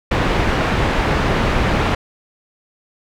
pink low-pass noise, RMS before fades -17 dBFS, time 0.11-1.95 s, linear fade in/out 5 ms, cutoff 2400 Hz, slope 12 dB/octave, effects none

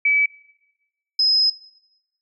sine tone pair in turn, 2293 / 5091 Hz, D7 / D#8, -42 / +39 cents, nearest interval octave + major second, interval 1381 cents, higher second, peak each -14 dBFS, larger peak neither, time 0.05-0.26 / 1.19-1.5 s, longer second, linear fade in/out 5 ms, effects noise-tail reverb RT60 1.0 s tail -21 dB re dry

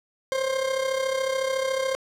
40% pulse tone with amplitude modulation, 529 Hz, C5, 19 cents sharp, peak -20 dBFS, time 0.32-1.95 s, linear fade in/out 0 ms, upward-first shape sine, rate 33.9 Hz, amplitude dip 60%, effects low-pass 9000 Hz 12 dB/octave + 8-bit

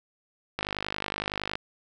click train, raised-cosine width 0.3 ms, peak -13 dBFS, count 50, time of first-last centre 0.59-1.555 s, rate 50.8 Hz, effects none

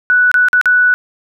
sine tone with dropouts, 1480 Hz, F#6, in tune, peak -7 dBFS, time 0.1-0.94 s, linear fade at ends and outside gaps 0 ms, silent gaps 0.315-0.342 / 0.485-0.531 / 0.613-0.657 s, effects none

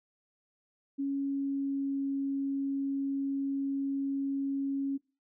sine tone with pitch glide, 277.2 to 275.3 Hz, C#4 to C#4, 0 to -12 cents, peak -29 dBFS, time 0.98-4.98 s, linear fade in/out 20 ms, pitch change -12 cents, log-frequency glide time 1.13-2.05 s, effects noise-tail reverb RT60 0.3 s tail -21 dB re dry

